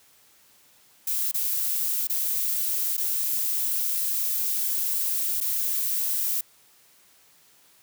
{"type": "noise with dropouts", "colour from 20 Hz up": "violet", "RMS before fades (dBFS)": -26, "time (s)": [1.07, 6.41], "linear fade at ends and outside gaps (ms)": 5, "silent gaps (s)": [[1.315, 1.342], [2.072, 2.096], [2.968, 2.978], [5.404, 5.41]], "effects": ["white hiss -58 dBFS RMS until 7.82 s", "high-pass 60 Hz 12 dB/octave"]}